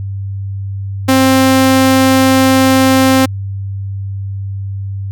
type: tone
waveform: sawtooth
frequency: 263.6 Hz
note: C4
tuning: 13 cents sharp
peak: -3 dBFS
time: 1.08-3.26 s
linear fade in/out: 10 ms
effects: added 98 Hz sine -18 dBFS peak until 5.11 s